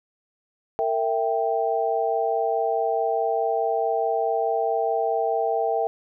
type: chord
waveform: sine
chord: E diminished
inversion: second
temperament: equal with one note detuned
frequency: 457.1 / 659.3 / 784 Hz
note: Bb4 / E5 / G5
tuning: -34 / 0 / 0 cents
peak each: -25 dBFS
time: 0.79-5.87 s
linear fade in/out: 0 ms
effects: none